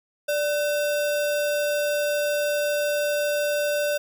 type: tone with sample-and-hold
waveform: sine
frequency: 587.3 Hz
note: D5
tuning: in tune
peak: -21 dBFS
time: 0.28-3.98 s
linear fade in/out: 10 ms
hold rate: 2100 Hz
effects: none